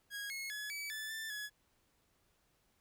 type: tone with pitch steps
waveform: sawtooth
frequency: 1646 / 2172 / 1697 / 2290 / 1744 / 1772 / 1691 Hz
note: G#6 / C#7 / G#6 / D7 / A6 / A6 / G#6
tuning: -16 / -36 / +37 / -44 / -16 / +12 / +31 cents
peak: -37 dBFS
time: 0.1-1.5 s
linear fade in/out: 50 ms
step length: 200 ms
effects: pink hiss -75 dBFS RMS until 2.8 s